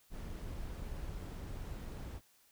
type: noise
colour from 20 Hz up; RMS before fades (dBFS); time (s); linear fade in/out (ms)
brown; -43; 0.1-2.21; 50
effects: white hiss -68 dBFS RMS until 2.51 s